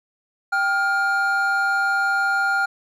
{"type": "tone pair together", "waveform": "triangle", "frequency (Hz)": [784, 1409.9], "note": ["G5", "F6"], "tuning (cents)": [0, 16], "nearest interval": "minor seventh", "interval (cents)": 1016, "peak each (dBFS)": [-22, -17], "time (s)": [0.52, 2.66], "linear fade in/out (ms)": 10, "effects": []}